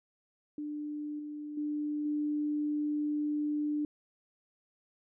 sine tone with level steps, 297.5 Hz, D4, 22 cents sharp, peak -35 / -38 / -31 / -29 dBFS, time 0.58-3.85 s, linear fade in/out 2 ms, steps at 1.19 / 1.57 / 2.05 s, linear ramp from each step 5 ms, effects none

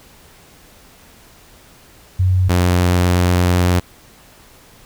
sine / sawtooth tone pair in turn, 92.5 / 89.21 Hz, F#2 / F2, 0 / +37 cents, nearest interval minor second, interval 63 cents, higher first, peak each -11 / -8 dBFS, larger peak second, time 2.19-2.49 / 2.49-3.8 s, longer second, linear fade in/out 10 ms, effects pink hiss -46 dBFS RMS until 4.85 s

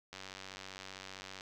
click train, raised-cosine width 0.2 ms, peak -28 dBFS, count 123, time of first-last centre 0.13-1.409 s, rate 95.4 Hz, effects 11-bit

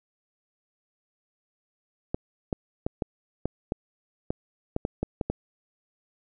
clicks, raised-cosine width 2 ms, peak -13 dBFS, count 12, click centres 2.145 / 2.528 / 2.865 / 3.022 / 3.456 / 3.721 / 4.305 / 4.764 / 4.851 / 5.03 / 5.212 / 5.3 s, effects none

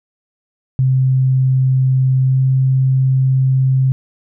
sine tone with pitch glide, 130.81 to 131.8 Hz, C3 to C3, 0 to +13 cents, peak -10 dBFS, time 0.79-3.92 s, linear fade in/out 0 ms, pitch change +13 cents, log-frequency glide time 2.23-2.4 s, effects none

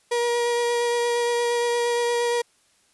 35% pulse tone with vibrato, 476.4 Hz, A#4, 38 cents sharp, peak -19 dBFS, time 0.11-2.42 s, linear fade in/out 10 ms, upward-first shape sine, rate 8.6 Hz, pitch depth 11 cents each way, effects white hiss -62 dBFS RMS until 2.93 s + resampled to 24000 Hz

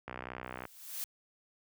click train, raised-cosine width 0.5 ms, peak -25 dBFS, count 37, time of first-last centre 0.08-0.653 s, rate 62.8 Hz
blue noise with exponential growth, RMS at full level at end -36 dBFS, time 0.44-1.04 s, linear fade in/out 0 ms, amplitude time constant 130 ms
effects high-pass 60 Hz 12 dB/octave

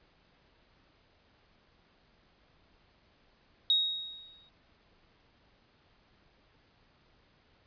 sine tone with exponential decay, 3770 Hz, A#7, 19 cents sharp, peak -21 dBFS, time 3.7-4.49 s, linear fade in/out 1 ms, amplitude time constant 170 ms, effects pink hiss -66 dBFS RMS until 7.66 s + resampled to 11025 Hz

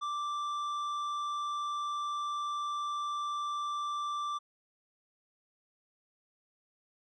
sine tone with tanh clipping, 1174.7 Hz, D6, in tune, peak -34 dBFS, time 0.01-4.39 s, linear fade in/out 20 ms, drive 9 dB, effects none

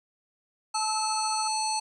sine tone with tremolo, 1297 Hz, E6, 28 cents flat, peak -31 dBFS, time 0.74-1.48 s, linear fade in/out 10 ms, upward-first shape triangle, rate 14 Hz, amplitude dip 90%
harmonic tone, 871 Hz, A5, 18 cents flat, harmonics 1 / 3 / 5 / 7 / 9 / 10, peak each -28 / -40 / -32 / -37 / -40 / -36 dBFS, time 0.74-1.8 s, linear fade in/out 10 ms
effects 10-bit

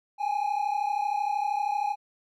triangle tone pair together, 810 / 842.9 Hz, G#5 / G#5, -43 / +25 cents, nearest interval minor second, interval 68 cents, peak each -25 / -26 dBFS, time 0.18-1.96 s, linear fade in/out 50 ms, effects tanh soft clip ceiling -18 dBFS

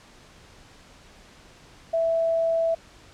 sine tone, 659.3 Hz, E5, in tune, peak -20 dBFS, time 1.93-2.75 s, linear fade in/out 10 ms, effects pink hiss -51 dBFS RMS until 3.13 s + low-pass 7000 Hz 12 dB/octave

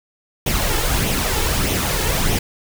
pink noise with flanger, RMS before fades -19 dBFS, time 0.46-2.39 s, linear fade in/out 5 ms, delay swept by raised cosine 0.32 to 2.32 ms, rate 1.6 Hz, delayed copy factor +0.5, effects none

